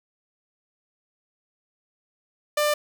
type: tone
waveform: sawtooth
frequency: 595 Hz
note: D5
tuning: 22 cents sharp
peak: -16 dBFS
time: 2.57-2.74 s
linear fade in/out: 5 ms
effects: none